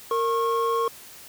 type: tone pair together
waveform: triangle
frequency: 461.7 / 1088.6 Hz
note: A#4 / C#6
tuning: -17 / -32 cents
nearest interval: octave + minor third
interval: 1485 cents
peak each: -22 dBFS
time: 0.11-0.88 s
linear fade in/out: 2 ms
effects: white hiss -45 dBFS RMS until 1.28 s